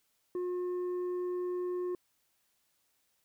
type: tone with tanh clipping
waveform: triangle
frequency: 359 Hz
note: F4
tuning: 48 cents sharp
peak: -33 dBFS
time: 0.35-1.95 s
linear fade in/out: 2 ms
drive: 9 dB
effects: white hiss -75 dBFS RMS until 3.24 s